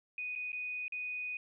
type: tone with dropouts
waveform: sine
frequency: 2485 Hz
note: D#7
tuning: 3 cents flat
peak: -36 dBFS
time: 0.18-1.37 s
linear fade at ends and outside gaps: 2 ms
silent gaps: 0.353-0.359 / 0.519-0.529 / 0.881-0.922 s
effects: none